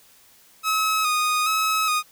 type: tone with vibrato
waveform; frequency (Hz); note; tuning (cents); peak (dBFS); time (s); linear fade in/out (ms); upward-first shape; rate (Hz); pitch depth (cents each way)
sawtooth; 1261; D#6; +23; -16; 0.63-2.03; 50; square; 1.2; 32
effects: white hiss -54 dBFS RMS until 2.11 s